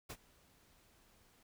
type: noise with ADSR envelope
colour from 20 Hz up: pink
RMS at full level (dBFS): -45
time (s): 0.09-1.43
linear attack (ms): 15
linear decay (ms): 55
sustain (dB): -23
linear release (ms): 4
effects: none